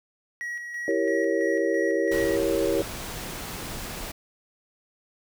triangle tone with tremolo, 1912 Hz, A#6, 43 cents sharp, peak -28 dBFS, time 0.41-2.36 s, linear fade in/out 0 ms, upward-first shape square, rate 3 Hz, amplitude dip 40%
sine chord, E diminished seventh, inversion none, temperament equal, 329.6 / 392 / 466.2 / 554.4 Hz, E4 / G4 / Bb4 / Db5, 0 / 0 / 0 / 0 cents, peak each -27 dBFS, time 0.88-2.82 s, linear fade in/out 2 ms
pink noise, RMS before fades -35 dBFS, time 2.11-4.12 s, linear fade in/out 10 ms
effects none

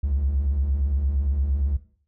triangle beating tone pair, 61.74 / 70.44 Hz, B1 / C#2, 0 / +28 cents, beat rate 8.7 Hz, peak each -26 / -18 dBFS, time 0.03-1.77 s, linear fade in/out 10 ms, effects noise-tail reverb RT60 0.5 s tail -18 dB re dry + tanh soft clip ceiling -15 dBFS

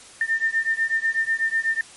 sine beating tone pair, 1800 / 1808.1 Hz, A6 / A6, +39 / +47 cents, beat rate 8.1 Hz, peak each -23 dBFS, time 0.21-1.81 s, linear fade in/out 2 ms, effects white hiss -45 dBFS RMS until 1.96 s + MP3 48 kbps

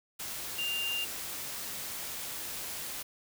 sine tone in noise, 2794 Hz, F7, in tune, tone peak -31 dBFS, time 0.58-1.05 s, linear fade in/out 10 ms, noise white, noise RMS -39 dBFS, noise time 0.19-3.03 s, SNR +5 dB, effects none

